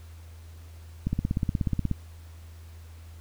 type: click train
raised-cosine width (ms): 5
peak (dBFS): -13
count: 15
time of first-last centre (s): 1.07-1.913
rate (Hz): 16.6
effects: added 82 Hz sine -43 dBFS peak until 3.2 s + pink hiss -57 dBFS RMS until 3.2 s